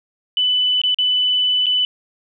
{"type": "tone with dropouts", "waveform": "sine", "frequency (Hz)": 2994, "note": "F#7", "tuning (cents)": 20, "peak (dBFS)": -14, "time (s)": [0.37, 1.85], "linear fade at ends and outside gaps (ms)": 1, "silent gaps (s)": [[0.816, 0.836], [0.945, 0.986], [1.659, 1.666]], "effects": []}